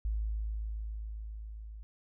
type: tone with level ramp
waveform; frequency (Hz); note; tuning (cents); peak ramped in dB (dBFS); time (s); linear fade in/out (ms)
sine; 53.7; A1; -41; -29 to -43; 0.05-1.83; 0
effects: none